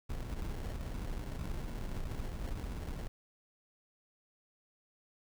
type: noise with sample-and-hold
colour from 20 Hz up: brown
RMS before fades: -39 dBFS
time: 0.09-3.08 s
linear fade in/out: 10 ms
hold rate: 1225 Hz
effects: none